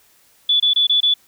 sine tone bursts, 3453 Hz, A7, 33 cents flat, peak -12 dBFS, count 5, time 0.49-1.14 s, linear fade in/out 5 ms, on 110 ms, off 25 ms, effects white hiss -55 dBFS RMS until 1.27 s

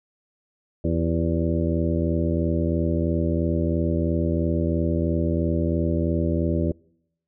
harmonic tone with a mistuned harmonic, 83 Hz, E2, 12 cents sharp, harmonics 1 / 2 / 3 / 4 / 5 / 6 / 7, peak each -25 / -26 / -28 / -27 / -33 / -33 / -31 dBFS, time 0.84-6.72 s, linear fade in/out 5 ms, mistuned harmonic 5, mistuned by -61 cents, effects noise-tail reverb RT60 0.8 s tail -26 dB re dry

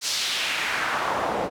pink noise with band-pass filter sweep, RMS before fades -26 dBFS, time 0.01-1.5 s, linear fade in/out 50 ms, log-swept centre 5600 to 530 Hz, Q 1.6, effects none

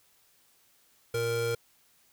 square tone pair together, 116.55 / 466.2 Hz, A#2 / A#4, 0 / 0 cents, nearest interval 2 octaves, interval 2400 cents, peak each -35 / -29 dBFS, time 1.14-1.55 s, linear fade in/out 5 ms, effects white hiss -65 dBFS RMS until 2.12 s

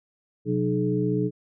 sine tone cluster, 128.6 / 183.9 / 304.5 / 423.8 Hz, C3 / F#3 / D#4 / G#4, -30 / -10 / -37 / +35 cents, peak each -27 dBFS, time 0.45-1.31 s, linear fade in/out 50 ms, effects none

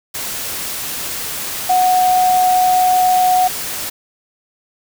sine tone in noise, 735 Hz, F#5, 12 cents flat, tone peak -10 dBFS, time 1.69-3.48 s, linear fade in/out 10 ms, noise white, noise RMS -24 dBFS, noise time 0.14-3.9 s, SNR +11 dB, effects none

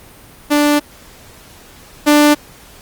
sawtooth tone pair in turn, 293.7 / 295.6 Hz, D4 / D4, 0 / +11 cents, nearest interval unison, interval 11 cents, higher second, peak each -6 / -3 dBFS, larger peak second, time 0.5-0.8 / 2.06-2.35 s, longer first, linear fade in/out 20 ms, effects pink hiss -41 dBFS RMS until 2.81 s + Opus 32 kbps

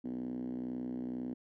5% pulse tone with band-pass filter, 62.1 Hz, B1, 10 cents sharp, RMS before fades -39 dBFS, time 0.04-1.34 s, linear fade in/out 10 ms, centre 260 Hz, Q 6.9, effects none

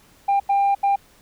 sine tone bursts at uneven times, 797 Hz, G5, 28 cents sharp, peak -13 dBFS, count 3, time 0.28-0.4 / 0.49-0.75 / 0.83-0.96 s, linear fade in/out 10 ms, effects tanh soft clip ceiling -14 dBFS + pink hiss -54 dBFS RMS until 1.21 s

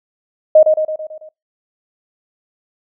sine tone with echo, 622.3 Hz, D#5, in tune, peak -3 dBFS, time 0.55-0.63 s, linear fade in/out 5 ms, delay 110 ms, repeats 6, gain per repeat -5 dB, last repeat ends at 1.29 s, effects noise-tail reverb RT60 0.2 s tail -25 dB re dry

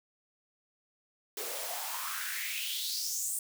white noise with high-pass filter sweep, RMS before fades -36 dBFS, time 1.37-3.39 s, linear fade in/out 2 ms, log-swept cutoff 390 to 9000 Hz, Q 4.7, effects none

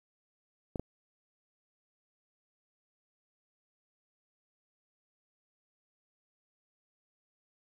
clicks, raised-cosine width 2 ms, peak -22 dBFS, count 2, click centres 0.758 / 0.796 s, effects 10-bit

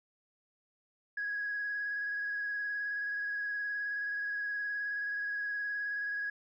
sine tone with vibrato, 1661.2 Hz, G#6, in tune, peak -32 dBFS, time 1.17-6.3 s, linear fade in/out 5 ms, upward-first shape square, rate 19 Hz, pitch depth 14 cents each way, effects tanh soft clip ceiling -28 dBFS

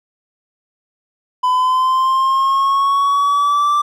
triangle linear sweep, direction up, 1002 to 1177 Hz, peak -10 dBFS, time 1.43-3.82 s, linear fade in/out 10 ms, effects none

